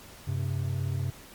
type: tone pair together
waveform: triangle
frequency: 96.1 / 132.71 Hz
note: G2 / C3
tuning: -34 / +25 cents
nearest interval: tritone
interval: 559 cents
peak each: -28 dBFS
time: 0.27-1.11 s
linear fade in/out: 10 ms
effects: pink hiss -49 dBFS RMS until 1.34 s + MP3 96 kbps